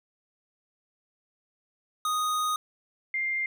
square / sine tone pair in turn, 1243 / 2104 Hz, D#6 / C7, -2 / +9 cents, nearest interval major sixth, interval 911 cents, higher second, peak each -26 dBFS, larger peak neither, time 2.05-2.56 / 3.14-3.46 s, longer first, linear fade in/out 2 ms, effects none

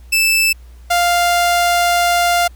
sawtooth tone pair in turn, 2637 / 698.5 Hz, E7 / F5, 0 / 0 cents, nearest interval octave + major seventh, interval 2300 cents, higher first, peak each -8 dBFS, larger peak neither, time 0.12-0.53 / 0.9-2.48 s, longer second, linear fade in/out 10 ms, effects added 60 Hz sine -36 dBFS peak until 2.55 s + pink hiss -53 dBFS RMS until 2.55 s

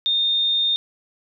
sine tone, 3650 Hz, A#7, 37 cents flat, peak -17 dBFS, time 0.06-0.76 s, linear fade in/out 0 ms, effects none

